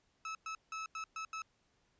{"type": "tone bursts at uneven times", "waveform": "30% pulse", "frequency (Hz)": 1300, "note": "E6", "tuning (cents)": -24, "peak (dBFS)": -37, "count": 6, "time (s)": [[0.25, 0.35], [0.46, 0.55], [0.72, 0.86], [0.95, 1.04], [1.16, 1.25], [1.33, 1.42]], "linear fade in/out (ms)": 2, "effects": ["pink hiss -75 dBFS RMS until 1.99 s", "resampled to 16000 Hz"]}